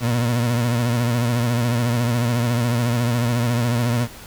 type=tone with vibrato; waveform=30% pulse; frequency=119.4 Hz; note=A#2; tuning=42 cents sharp; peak=-15 dBFS; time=0-4.08 s; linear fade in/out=50 ms; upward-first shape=triangle; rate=14 Hz; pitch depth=76 cents each way; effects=pink hiss -40 dBFS RMS until 4.26 s